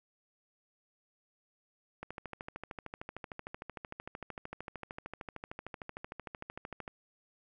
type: click train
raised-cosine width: 0.5 ms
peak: -26 dBFS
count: 65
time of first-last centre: 2.03-6.878 s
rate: 13.2 Hz
effects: none